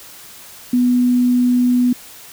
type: tone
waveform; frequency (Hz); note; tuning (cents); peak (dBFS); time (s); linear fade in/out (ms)
sine; 246.9; B3; 0; -11; 0.73-1.93; 5
effects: white hiss -39 dBFS RMS until 2.32 s